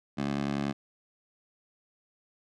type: tone with high-pass filter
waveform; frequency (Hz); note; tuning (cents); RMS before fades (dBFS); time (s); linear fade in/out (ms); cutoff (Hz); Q
15% pulse; 70.5; C#2; +30; -31; 0.17-0.73; 20; 200; 1.4
effects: low-pass 5000 Hz 12 dB/octave